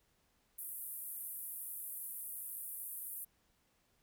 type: band-pass noise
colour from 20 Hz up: white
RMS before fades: -45 dBFS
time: 0.58-3.25 s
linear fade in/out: 10 ms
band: 9900 to 15000 Hz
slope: 48 dB/octave
effects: pink hiss -75 dBFS RMS until 4.02 s